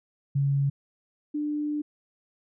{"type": "tone pair in turn", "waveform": "sine", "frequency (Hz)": [139.6, 297.4], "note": ["C#3", "D4"], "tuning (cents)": [13, 22], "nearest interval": "octave + minor second", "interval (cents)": 1309, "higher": "second", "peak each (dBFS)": [-21, -26], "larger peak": "first", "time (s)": [[0.35, 0.7], [1.34, 1.82]], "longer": "second", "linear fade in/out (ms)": 10, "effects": []}